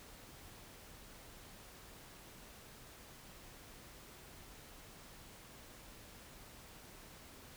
silence, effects pink hiss -56 dBFS RMS until 7.56 s

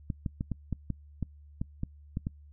clicks, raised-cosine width 5 ms, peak -19 dBFS, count 11, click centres 0.102 / 0.262 / 0.409 / 0.517 / 0.727 / 0.903 / 1.227 / 1.615 / 1.834 / 2.171 / 2.269 s, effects noise-tail reverb RT60 0.1 s tail -24 dB re dry + added 73 Hz sine -50 dBFS peak until 2.52 s

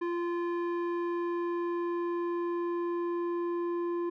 square tone with low-pass filter sweep, 345.5 Hz, F4, 19 cents flat, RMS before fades -32 dBFS, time 0.01-4.1 s, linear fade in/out 10 ms, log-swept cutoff 1500 to 890 Hz, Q 1.1, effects none

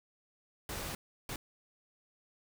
pink noise bursts at uneven times, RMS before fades -40 dBFS, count 2, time 0.69-0.95 / 1.29-1.36 s, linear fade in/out 2 ms, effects none

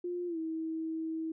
sine tone with pitch glide, 353 to 321.8 Hz, F4 to E4, +19 to -42 cents, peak -33 dBFS, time 0.04-1.32 s, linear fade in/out 5 ms, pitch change -161 cents, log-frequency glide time 0.27-0.38 s, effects none

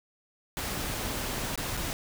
pink noise with dropouts, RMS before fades -33 dBFS, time 0.57-1.93 s, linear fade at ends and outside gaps 0 ms, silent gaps 1.557-1.576 / 1.769-1.774 s, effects none

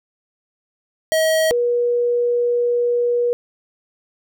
square / sine tone pair in turn, 637 / 481.4 Hz, D#5 / B4, +41 / -44 cents, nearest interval perfect fourth, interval 485 cents, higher first, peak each -15 dBFS, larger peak neither, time 1.12-1.51 / 1.51-3.33 s, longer second, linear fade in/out 0 ms, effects none

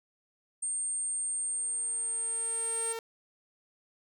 sine tone, 8640 Hz, C#9, 45 cents flat, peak -30 dBFS, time 0.62-2.93 s, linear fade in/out 10 ms
sawtooth tone with exponential growth, 455.2 Hz, A#4, 41 cents flat, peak -31 dBFS, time 1.01-2.99 s, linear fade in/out 1 ms, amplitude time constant 430 ms
effects none

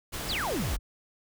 pink noise, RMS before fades -35 dBFS, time 0.12-0.77 s, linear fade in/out 20 ms
sine exponential sweep, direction down, 5610 to 32.8 Hz, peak -29 dBFS, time 0.28-0.79 s, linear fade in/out 20 ms
effects none

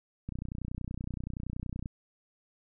click train, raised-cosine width 5 ms, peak -24 dBFS, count 49, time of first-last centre 0.29-1.859 s, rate 30.6 Hz, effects none

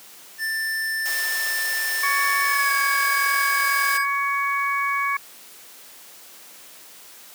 square tone with pitch glide, 1776 to 1638 Hz, A6 to G#6, +16 to -24 cents, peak -24 dBFS, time 0.38-4.06 s, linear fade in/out 50 ms, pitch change -140 cents, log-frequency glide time 2.42-2.74 s
white high-pass noise, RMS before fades -30 dBFS, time 1.05-3.98 s, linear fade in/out 10 ms, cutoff 430 Hz, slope 48 dB/octave
harmonic tone, 560 Hz, C#5, 18 cents sharp, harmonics 2 / 3 / 4, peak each -23 / -28 / -25 dBFS, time 2.03-5.17 s, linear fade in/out 5 ms
effects white hiss -45 dBFS RMS until 7.34 s + high-pass 200 Hz 12 dB/octave

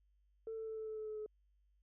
sine tone with pitch steps, 446.6 / 443.8 / 441 / 438.2 / 435.4 / 432.6 / 429.9 / 427.2 Hz, A4 / A4 / A4 / A4 / A4 / A4 / A4 / G#4, +26 / +15 / +4 / -7 / -18 / -29 / -40 / +49 cents, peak -40 dBFS, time 0.47-1.262 s, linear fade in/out 2 ms, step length 99 ms, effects tanh soft clip ceiling -37 dBFS + added 50 Hz sine -70 dBFS peak until 1.82 s

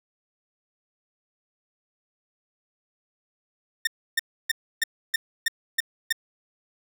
sawtooth tone bursts, 1818 Hz, A#6, 44 cents flat, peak -16 dBFS, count 8, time 3.85-6.126 s, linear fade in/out 5 ms, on 22 ms, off 300 ms, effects none

